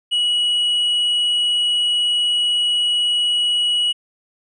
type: tone with tanh clipping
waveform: triangle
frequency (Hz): 2921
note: F#7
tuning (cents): -23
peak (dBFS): -16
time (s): 0.11-3.93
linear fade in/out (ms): 20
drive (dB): 7
effects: resampled to 24000 Hz